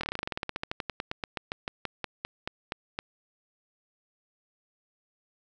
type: slowing click train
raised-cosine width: 0.3 ms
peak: -15 dBFS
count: 30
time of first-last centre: 0.01-2.989 s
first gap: 24 ms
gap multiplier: 1.09
effects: none

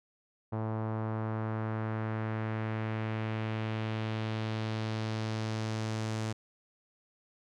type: tone with low-pass filter sweep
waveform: sawtooth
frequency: 110 Hz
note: A2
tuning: in tune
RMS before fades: -34 dBFS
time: 0.52-6.33 s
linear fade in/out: 10 ms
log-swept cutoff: 960 to 7300 Hz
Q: 1.4
effects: none

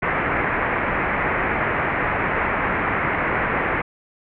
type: low-pass noise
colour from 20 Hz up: white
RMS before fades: -22 dBFS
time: 0.02-3.82 s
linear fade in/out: 10 ms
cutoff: 2200 Hz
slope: 48 dB/octave
effects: none

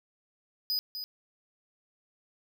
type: tone with echo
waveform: square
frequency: 4978 Hz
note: D#8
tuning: in tune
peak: -28 dBFS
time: 0.7-0.79 s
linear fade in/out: 0 ms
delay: 250 ms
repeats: 1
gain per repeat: -8 dB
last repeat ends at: 1.04 s
effects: none

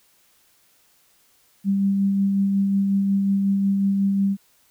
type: tone with tremolo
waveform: sine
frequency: 197 Hz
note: G3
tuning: 9 cents sharp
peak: -16 dBFS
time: 1.64-4.37 s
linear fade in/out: 50 ms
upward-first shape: sine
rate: 5.5 Hz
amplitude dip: 25%
effects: white hiss -60 dBFS RMS until 4.7 s

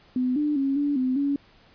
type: tone with pitch steps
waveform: sine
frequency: 252.8 / 297.4 / 273 / 288.1 / 256.7 / 282.1 Hz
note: B3 / D4 / C#4 / D4 / C4 / C#4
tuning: +41 / +22 / -26 / -33 / -33 / +30 cents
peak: -21 dBFS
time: 0.16-1.36 s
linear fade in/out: 2 ms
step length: 200 ms
effects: pink hiss -56 dBFS RMS until 1.74 s + resampled to 11025 Hz

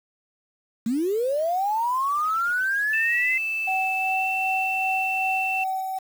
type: linear sweep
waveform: sine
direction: up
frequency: 213.6 to 2082 Hz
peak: -21 dBFS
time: 0.86-3.38 s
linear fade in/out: 5 ms
type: tone with pitch glide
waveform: sine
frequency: 2637 to 2675 Hz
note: E7 to E7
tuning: 0 to +25 cents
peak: -24 dBFS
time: 2.93-5.64 s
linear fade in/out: 5 ms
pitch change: +25 cents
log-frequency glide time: 3.97-4.29 s
type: tone with tremolo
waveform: sine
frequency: 760 Hz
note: F#5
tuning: 46 cents sharp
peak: -23 dBFS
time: 3.67-5.99 s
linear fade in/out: 10 ms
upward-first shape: sine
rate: 2.6 Hz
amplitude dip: 35%
effects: 7-bit

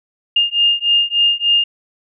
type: beating tone pair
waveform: sine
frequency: 2821 / 2824.4 Hz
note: F7 / F7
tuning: +17 / +19 cents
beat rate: 3.4 Hz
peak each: -15 dBFS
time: 0.36-1.64 s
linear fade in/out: 5 ms
effects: none

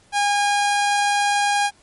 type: tone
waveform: sawtooth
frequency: 815 Hz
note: G#5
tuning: 33 cents flat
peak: -13 dBFS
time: 0.12-1.71 s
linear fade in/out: 50 ms
effects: pink hiss -55 dBFS RMS until 1.82 s + MP3 48 kbps

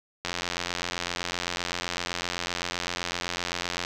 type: click train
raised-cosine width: 0.2 ms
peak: -11 dBFS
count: 317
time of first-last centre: 0.25-3.849 s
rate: 87.8 Hz
effects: none

